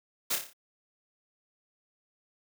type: noise with echo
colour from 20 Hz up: white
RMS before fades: -29 dBFS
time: 0.3-0.36 s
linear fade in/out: 10 ms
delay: 29 ms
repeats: 6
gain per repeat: -5 dB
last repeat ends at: 0.534 s
effects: high-pass 200 Hz 12 dB/octave